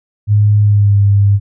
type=tone with pitch glide; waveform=sine; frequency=104.3 to 100.69 Hz; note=G#2 to G2; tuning=+8 to +47 cents; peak=-6 dBFS; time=0.27-1.4 s; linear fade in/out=50 ms; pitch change=-61 cents; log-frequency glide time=0.61-0.98 s; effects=none